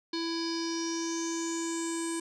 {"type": "tone with low-pass filter sweep", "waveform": "square", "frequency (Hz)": 331.9, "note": "E4", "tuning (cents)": 12, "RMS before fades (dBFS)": -33, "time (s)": [0.13, 2.2], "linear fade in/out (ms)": 5, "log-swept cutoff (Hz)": [4500, 8600], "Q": 8.3, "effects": []}